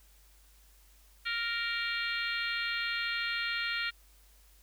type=harmonic tone with a mistuned harmonic; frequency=466.2 Hz; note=A#4; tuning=in tune; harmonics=3 / 4 / 5 / 6 / 7 / 8 / 9; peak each=-36 / -37 / -37 / -40 / -42 / -44 / -41 dBFS; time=1.25-3.91 s; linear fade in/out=20 ms; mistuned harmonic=8; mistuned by=-39 cents; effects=added 50 Hz sine -59 dBFS peak until 4.62 s + white hiss -64 dBFS RMS until 4.62 s